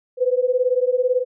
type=beating tone pair; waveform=sine; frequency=493.9 / 511.9 Hz; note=B4 / C5; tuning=0 / -38 cents; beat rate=18 Hz; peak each=-19 dBFS; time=0.17-1.25 s; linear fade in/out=50 ms; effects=none